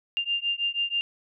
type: beating tone pair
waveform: sine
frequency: 2794 / 2800.2 Hz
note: F7 / F7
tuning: 0 / +4 cents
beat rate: 6.2 Hz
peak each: -28 dBFS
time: 0.17-1.01 s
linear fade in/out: 0 ms
effects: none